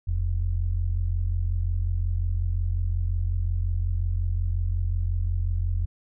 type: tone pair together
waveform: sine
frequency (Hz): 41.76 / 87.31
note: E1 / F2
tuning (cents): +23 / 0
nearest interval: octave + minor second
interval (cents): 1277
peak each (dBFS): -25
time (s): 0.07-5.86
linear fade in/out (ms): 10
effects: none